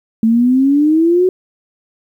sine exponential sweep, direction up, 220 to 375.3 Hz, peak -8 dBFS, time 0.23-1.29 s, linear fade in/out 2 ms, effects 8-bit

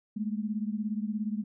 sine beating tone pair, 207.7 / 224.7 Hz, G#3 / A3, 0 / +37 cents, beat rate 17 Hz, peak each -31 / -34 dBFS, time 0.16-1.44 s, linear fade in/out 10 ms, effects none

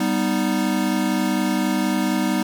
square chord, G augmented, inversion none, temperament equal, 196 / 246.9 / 311.1 Hz, G3 / B3 / D#4, 0 / 0 / 0 cents, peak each -24 dBFS, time 0-2.43 s, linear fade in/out 5 ms, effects none

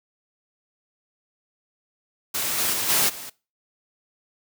white noise with level steps, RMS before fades -26 / -23 / -26 / -20 / -37 dBFS, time 2.34-3.3 s, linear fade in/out 10 ms, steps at 2.57 / 2.72 / 2.88 / 3.08 s, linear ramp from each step 20 ms, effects noise-tail reverb RT60 0.3 s tail -21 dB re dry + high-pass 100 Hz 12 dB/octave

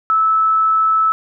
sine tone, 1307 Hz, E6, 15 cents flat, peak -11 dBFS, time 0.1-1.12 s, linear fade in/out 0 ms, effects none

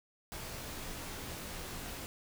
pink noise with comb filter, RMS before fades -43 dBFS, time 0.32-2.06 s, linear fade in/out 0 ms, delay 20 ms, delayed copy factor -0.7, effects none

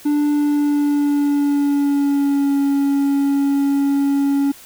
triangle tone with pitch glide, 293.7 to 279.6 Hz, D4 to C#4, 0 to +15 cents, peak -12 dBFS, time 0.05-4.52 s, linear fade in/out 10 ms, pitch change -85 cents, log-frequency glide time 0.31-2.57 s, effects white hiss -42 dBFS RMS until 4.65 s

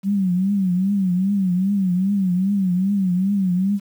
sine tone with vibrato, 190 Hz, F#3, 46 cents sharp, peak -16 dBFS, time 0.03-3.8 s, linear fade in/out 50 ms, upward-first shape triangle, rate 2.5 Hz, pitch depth 140 cents each way, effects 8-bit

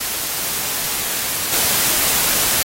white noise with level steps, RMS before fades -22 / -17 dBFS, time 0-2.63 s, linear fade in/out 10 ms, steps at 1.52 s, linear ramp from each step 10 ms, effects AAC 48 kbps

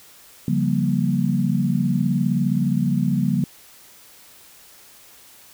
sine chord, G half-diminished seventh, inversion second, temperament just, 141.12 / 176.4 / 196 / 235.2 Hz, Db3 / F3 / G3 / Bb3, +31 / +18 / 0 / +16 cents, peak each -23 dBFS, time 0.48-3.44 s, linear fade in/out 2 ms, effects white hiss -48 dBFS RMS until 5.53 s

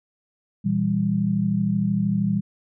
sine chord, E diminished, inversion second, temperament just, 118.67 / 164.81 / 197.78 Hz, Bb2 / E3 / G3, +31 / 0 / +16 cents, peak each -27 / -25 / -21 dBFS, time 0.64-2.41 s, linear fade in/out 20 ms, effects none

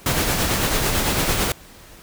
pink noise with tremolo, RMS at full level -19 dBFS, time 0.06-1.52 s, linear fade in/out 2 ms, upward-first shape sine, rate 9 Hz, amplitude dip 35%, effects pink hiss -45 dBFS RMS until 2.02 s

